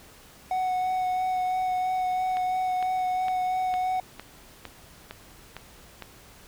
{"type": "tone with vibrato", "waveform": "triangle", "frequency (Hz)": 740, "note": "F#5", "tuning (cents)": 0, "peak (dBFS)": -22, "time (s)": [0.51, 4], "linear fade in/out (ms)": 2, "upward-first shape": "sine", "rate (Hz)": 3, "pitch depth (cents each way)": 12}
{"type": "click train", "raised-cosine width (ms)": 0.3, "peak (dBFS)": -21, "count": 9, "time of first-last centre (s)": [2.37, 6.023], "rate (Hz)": 2.19}
{"effects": ["pink hiss -51 dBFS RMS until 6.47 s"]}